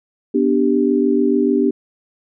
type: chord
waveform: sine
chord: G major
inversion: first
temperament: equal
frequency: 246.9 / 293.7 / 392 Hz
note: B3 / D4 / G4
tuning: 0 / 0 / 0 cents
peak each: -17 dBFS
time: 0.34-1.71 s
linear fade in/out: 10 ms
effects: none